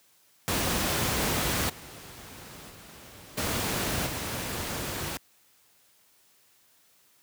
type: noise with level steps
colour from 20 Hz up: pink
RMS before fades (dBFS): -27 / -45 / -48 / -29 / -33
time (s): 0.48-5.17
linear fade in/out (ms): 0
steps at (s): 1.69 / 2.69 / 3.37 / 4.06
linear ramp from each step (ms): 10
effects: white hiss -63 dBFS RMS until 7.22 s + high-pass 60 Hz 12 dB/octave

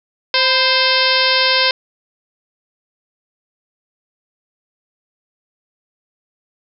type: harmonic tone with a mistuned harmonic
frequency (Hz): 523.3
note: C5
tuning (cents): 0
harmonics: 1 / 2 / 3 / 4 / 5 / 6 / 7 / 8 / 9 / 10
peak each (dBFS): -21 / -21 / -21 / -21 / -21 / -21 / -21 / -21 / -21 / -21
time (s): 0.34-1.71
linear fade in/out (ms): 2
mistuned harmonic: 2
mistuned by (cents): -60
effects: none

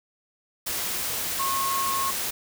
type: tone in noise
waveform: sine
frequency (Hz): 1086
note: C#6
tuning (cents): -36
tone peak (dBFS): -25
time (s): 1.39-2.11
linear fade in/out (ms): 10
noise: white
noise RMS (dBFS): -29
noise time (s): 0.66-2.31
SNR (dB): +1
effects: none

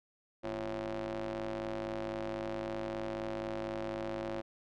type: ring-modulated tone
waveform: sawtooth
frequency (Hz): 103.83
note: G#2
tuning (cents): 0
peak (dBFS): -29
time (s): 0.43-4.42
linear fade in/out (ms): 20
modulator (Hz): 445
effects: low-pass 4000 Hz 12 dB/octave

